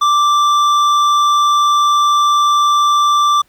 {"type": "tone with hard clipping", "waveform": "sine", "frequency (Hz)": 1174.7, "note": "D6", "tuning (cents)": 0, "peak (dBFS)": -11, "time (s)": [0.01, 3.42], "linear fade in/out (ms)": 10, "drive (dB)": 9, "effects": ["pink hiss -56 dBFS RMS until 3.48 s"]}